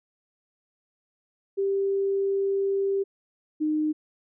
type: tone pair in turn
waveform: sine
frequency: 393.1 / 306.8 Hz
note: G4 / D#4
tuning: +5 / -24 cents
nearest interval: major third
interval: 429 cents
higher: first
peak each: -22 dBFS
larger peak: neither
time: 1.57-3.04 / 3.6-3.93 s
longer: first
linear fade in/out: 20 ms
effects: none